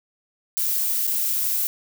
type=noise with dropouts; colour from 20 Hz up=violet; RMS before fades=-23 dBFS; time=0.57-1.67 s; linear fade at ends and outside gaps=0 ms; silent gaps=1.068-1.076 s; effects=none